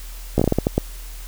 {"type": "slowing click train", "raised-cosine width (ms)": 2, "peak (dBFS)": -3, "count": 9, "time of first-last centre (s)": [0.38, 0.78], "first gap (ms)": 15, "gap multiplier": 1.33, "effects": ["added 40 Hz sine -32 dBFS peak until 1.27 s", "white hiss -42 dBFS RMS until 1.27 s"]}